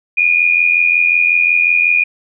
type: tone with amplitude modulation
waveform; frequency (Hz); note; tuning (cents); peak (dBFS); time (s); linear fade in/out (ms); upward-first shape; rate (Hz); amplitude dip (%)
sine; 2441; D#7; -34; -6; 0.17-2.04; 10; sine; 85.5; 70
effects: none